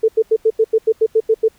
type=tone bursts; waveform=sine; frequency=443.3 Hz; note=A4; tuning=13 cents sharp; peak=-9 dBFS; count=11; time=0.03-1.484 s; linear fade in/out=10 ms; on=54 ms; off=86 ms; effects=pink hiss -54 dBFS RMS until 1.58 s